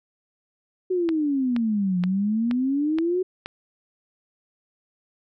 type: exponential two-way sweep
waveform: sine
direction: down then up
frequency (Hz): 376 to 176.2 to 376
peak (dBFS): -20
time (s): 0.9-3.23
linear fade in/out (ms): 10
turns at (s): 2
type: click train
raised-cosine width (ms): 0.3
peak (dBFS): -16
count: 6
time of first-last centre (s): 1.09-3.46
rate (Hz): 2.11
effects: none